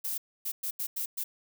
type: noise bursts at uneven times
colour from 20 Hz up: violet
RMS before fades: -33 dBFS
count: 6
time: 0.04-0.18 / 0.45-0.52 / 0.63-0.71 / 0.79-0.87 / 0.96-1.06 / 1.17-1.24 s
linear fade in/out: 10 ms
effects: none